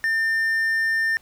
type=tone with hard clipping; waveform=triangle; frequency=1800 Hz; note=A6; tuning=39 cents sharp; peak=-20 dBFS; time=0.04-1.17 s; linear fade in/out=0 ms; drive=6 dB; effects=pink hiss -55 dBFS RMS until 1.21 s